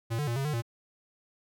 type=tone with pitch steps; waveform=square; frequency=114.7 / 147.8 / 117.8 / 136.6 / 150.5 / 116.8 Hz; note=A#2 / D3 / A#2 / C#3 / D3 / A#2; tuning=-28 / +11 / +19 / -25 / +43 / +4 cents; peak=-29 dBFS; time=0.1-0.622 s; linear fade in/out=20 ms; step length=87 ms; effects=none